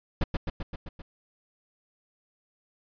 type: noise with echo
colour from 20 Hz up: brown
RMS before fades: -21 dBFS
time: 0.21-0.24 s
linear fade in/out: 5 ms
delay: 130 ms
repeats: 6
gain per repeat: -3 dB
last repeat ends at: 1.02 s
effects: resampled to 11025 Hz